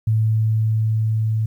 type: tone with level ramp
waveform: sine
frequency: 110 Hz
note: A2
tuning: in tune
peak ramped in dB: -14 to -17 dBFS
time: 0.07-1.46 s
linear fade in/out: 5 ms
effects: 9-bit